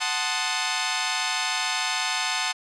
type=chord; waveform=10% pulse; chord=F# diminished seventh; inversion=none; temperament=equal; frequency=740 / 880 / 1046.5 / 1244.5 Hz; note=F#5 / A5 / C6 / Eb6; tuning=0 / 0 / 0 / 0 cents; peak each=-21 / -20 / -22 / -23 dBFS; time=0-2.53 s; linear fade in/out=20 ms; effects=resampled to 22050 Hz